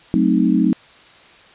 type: chord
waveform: sine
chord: F# diminished seventh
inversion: none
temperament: equal with one note detuned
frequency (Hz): 186.18 / 220 / 261.6 / 311.1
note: F#3 / A3 / C4 / Eb4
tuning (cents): +11 / 0 / 0 / 0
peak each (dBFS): -18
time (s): 0.14-0.73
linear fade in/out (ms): 0
effects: white hiss -46 dBFS RMS until 1.54 s + resampled to 8000 Hz